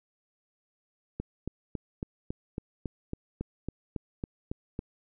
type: click train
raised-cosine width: 3 ms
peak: -20 dBFS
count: 14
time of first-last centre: 1.2-4.791 s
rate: 3.62 Hz
effects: none